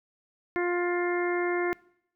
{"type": "harmonic tone", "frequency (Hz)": 352.1, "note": "F4", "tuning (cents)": 14, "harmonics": [1, 2, 3, 4, 5, 6], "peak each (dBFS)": [-26, -35, -37, -38, -36, -36], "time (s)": [0.56, 1.73], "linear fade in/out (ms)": 0, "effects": ["noise-tail reverb RT60 0.7 s tail -22 dB re dry"]}